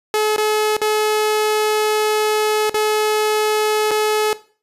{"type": "tone with dropouts", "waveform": "sawtooth", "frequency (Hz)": 427.7, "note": "A4", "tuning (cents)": -49, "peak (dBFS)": -11, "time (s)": [0.14, 4.33], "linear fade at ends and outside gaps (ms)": 1, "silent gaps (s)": [[0.363, 0.381], [0.767, 0.816], [2.696, 2.743], [3.91, 3.914]], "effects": ["noise-tail reverb RT60 0.4 s tail -17 dB re dry", "resampled to 32000 Hz"]}